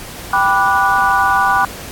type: chord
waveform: sine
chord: G major seventh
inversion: none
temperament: equal with one note detuned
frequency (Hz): 784 / 987.8 / 1174.7 / 1466.4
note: G5 / B5 / D6 / F#6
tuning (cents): 0 / 0 / 0 / -16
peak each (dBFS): -16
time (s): 0.33-1.65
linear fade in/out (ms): 2
effects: pink hiss -31 dBFS RMS until 1.91 s + AAC 64 kbps